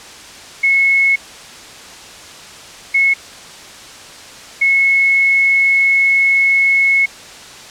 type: tone bursts at uneven times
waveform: sine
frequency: 2187 Hz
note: C#7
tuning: 24 cents flat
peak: -9 dBFS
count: 3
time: 0.63-1.16 / 2.94-3.14 / 4.61-7.06 s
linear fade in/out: 10 ms
effects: white hiss -35 dBFS RMS until 7.7 s + low-pass 7000 Hz 12 dB/octave